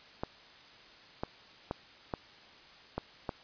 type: clicks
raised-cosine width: 1 ms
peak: -19 dBFS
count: 6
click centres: 0.235 / 1.235 / 1.711 / 2.138 / 2.98 / 3.292 s
effects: white hiss -55 dBFS RMS until 3.43 s + resampled to 11025 Hz